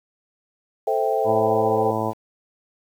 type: chord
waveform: sine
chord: A minor seventh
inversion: none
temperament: equal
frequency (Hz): 440 / 523.3 / 659.3 / 784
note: A4 / C5 / E5 / G5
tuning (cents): 0 / 0 / 0 / 0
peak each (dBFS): -23 / -25 / -25 / -24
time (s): 0.87-1.91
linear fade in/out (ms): 5
type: harmonic tone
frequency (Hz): 110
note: A2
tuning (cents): 0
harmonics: 1 / 2 / 3 / 4 / 5 / 6 / 7 / 8 / 9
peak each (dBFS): -30 / -30 / -30 / -30 / -30 / -30 / -30 / -30 / -30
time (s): 1.24-2.14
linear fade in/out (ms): 50
effects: 8-bit